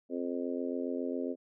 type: harmonic tone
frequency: 87.31 Hz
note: F2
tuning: in tune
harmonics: 3 / 4 / 5 / 6 / 7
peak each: -35 / -39 / -39 / -41 / -43 dBFS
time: 0.09-1.36 s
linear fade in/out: 50 ms
effects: none